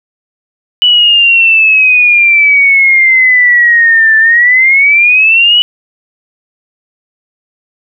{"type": "exponential two-way sweep", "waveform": "sine", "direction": "down then up", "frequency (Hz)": [2971, 1760, 2971], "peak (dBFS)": -3, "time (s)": [0.82, 5.62], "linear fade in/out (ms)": 0, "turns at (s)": 4.17, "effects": []}